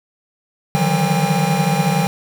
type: tone cluster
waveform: square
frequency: 148.2 / 158.7 / 172.9 / 189.1 / 805 Hz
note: D3 / D#3 / F3 / F#3 / G5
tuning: +16 / +35 / -17 / +38 / +46 cents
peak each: -22 dBFS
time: 0.75-2.07 s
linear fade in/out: 0 ms
effects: none

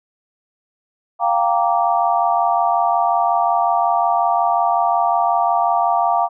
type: chord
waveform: sine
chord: G minor seventh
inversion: third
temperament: equal with one note detuned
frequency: 698.5 / 784 / 932.3 / 1163.9 Hz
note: F5 / G5 / Bb5 / D6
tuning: 0 / 0 / 0 / -16 cents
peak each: -17 / -20 / -20 / -22 dBFS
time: 1.19-6.29 s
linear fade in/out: 50 ms
effects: none

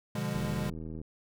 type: chord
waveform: square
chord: B diminished seventh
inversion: none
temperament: equal with one note detuned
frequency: 123.47 / 146.83 / 174.61 / 203.7 Hz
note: B2 / D3 / F3 / Ab3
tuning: 0 / 0 / 0 / -33 cents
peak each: -38 / -37 / -39 / -36 dBFS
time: 0.15-0.7 s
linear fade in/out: 5 ms
type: click train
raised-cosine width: 3 ms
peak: -29 dBFS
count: 54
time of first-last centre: 0.35-1.015 s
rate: 79.7 Hz
effects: none

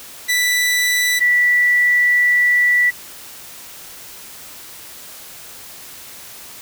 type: tone pair in turn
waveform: sawtooth / sine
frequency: 1975.5 / 1960.7 Hz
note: B6 / B6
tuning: 0 / -13 cents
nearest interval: unison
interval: 13 cents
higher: first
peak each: -11 dBFS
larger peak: neither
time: 0.28-1.2 / 1.2-2.91 s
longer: second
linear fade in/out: 20 ms
effects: white hiss -37 dBFS RMS until 6.61 s

